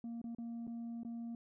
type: tone with dropouts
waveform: sine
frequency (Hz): 233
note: A#3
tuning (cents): -1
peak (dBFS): -38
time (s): 0.04-1.35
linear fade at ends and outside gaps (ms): 2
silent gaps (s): 0.216-0.241 / 0.349-0.384 / 0.669-0.676 / 1.033-1.049
effects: tanh soft clip ceiling -40 dBFS